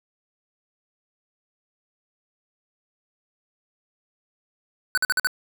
square tone bursts, 1500 Hz, F#6, 23 cents sharp, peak -19 dBFS, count 5, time 4.95-5.271 s, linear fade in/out 0 ms, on 25 ms, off 49 ms, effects none

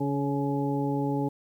harmonic tone with a mistuned harmonic, 140.9 Hz, C#3, 29 cents sharp, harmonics 1 / 2 / 3 / 4 / 6, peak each -30 / -28 / -33 / -38 / -34 dBFS, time 0-1.29 s, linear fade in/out 10 ms, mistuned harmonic 4, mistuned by -26 cents, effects 10-bit

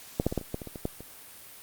clicks, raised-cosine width 2 ms, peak -11 / -10 / -18 / -14 / -27 / -17 / -24 / -25 / -24 / -15 / -28 dBFS, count 11, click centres 0.199 / 0.266 / 0.325 / 0.377 / 0.413 / 0.544 / 0.618 / 0.673 / 0.758 / 0.854 / 1.006 s, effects white hiss -48 dBFS RMS until 1.62 s + Opus 48 kbps

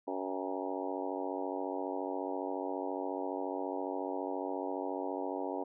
harmonic tone with a mistuned harmonic, 94.5 Hz, F#2, 37 cents sharp, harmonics 3 / 4 / 5 / 6 / 7 / 8 / 9 / 10, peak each -40 / -41 / -42 / -43 / -43 / -44 / -45 / -45 dBFS, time 0.07-5.64 s, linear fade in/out 10 ms, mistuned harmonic 8, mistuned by +50 cents, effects none

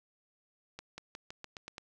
accelerating click train, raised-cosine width 0.2 ms, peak -26 dBFS, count 8, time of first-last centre 0.79-1.781 s, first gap 190 ms, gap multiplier 0.9, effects none

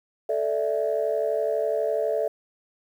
sine chord, A suspended fourth, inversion none, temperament equal, 440 / 587.3 / 659.3 Hz, A4 / D5 / E5, 0 / 0 / 0 cents, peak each -26 dBFS, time 0.29-2.28 s, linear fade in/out 5 ms, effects tanh soft clip ceiling -14 dBFS + 9-bit

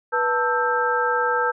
sine tone cluster, 488.8 / 890 / 1313 / 1575 Hz, B4 / A5 / E6 / G6, -18 / +20 / -7 / +8 cents, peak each -24 dBFS, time 0.12-1.52 s, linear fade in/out 20 ms, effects none

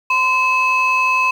sine tone pair together, 1026 / 2585 Hz, C6 / E7, -34 / -34 cents, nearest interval octave + major third, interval 1600 cents, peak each -14 dBFS, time 0.1-1.31 s, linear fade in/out 5 ms, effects tanh soft clip ceiling -9 dBFS + 7-bit

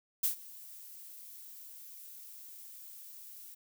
violet noise with ADSR envelope, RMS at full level -28 dBFS, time 0.23-3.55 s, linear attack 11 ms, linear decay 110 ms, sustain -22 dB, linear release 13 ms, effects none

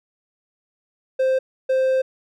triangle tone bursts at uneven times, 523.3 Hz, C5, in tune, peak -14 dBFS, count 2, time 1.19-1.39 / 1.69-2.02 s, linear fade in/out 10 ms, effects none

